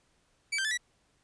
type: tone with pitch steps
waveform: sawtooth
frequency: 2298 / 1567 / 1739 / 1945 Hz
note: D7 / G6 / A6 / B6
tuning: -38 / -1 / -21 / -27 cents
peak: -25 dBFS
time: 0.52-0.776 s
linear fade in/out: 10 ms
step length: 64 ms
effects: pink hiss -70 dBFS RMS until 1.23 s + resampled to 22050 Hz